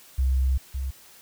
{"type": "tone pair in turn", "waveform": "sine", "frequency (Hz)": [65.41, 66.36], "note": ["C2", "C2"], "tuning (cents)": [0, 25], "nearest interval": "unison", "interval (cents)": 25, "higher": "second", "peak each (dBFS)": [-19, -26], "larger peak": "first", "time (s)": [[0.18, 0.58], [0.74, 0.91]], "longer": "first", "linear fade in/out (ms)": 10, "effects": ["white hiss -51 dBFS RMS until 1.21 s"]}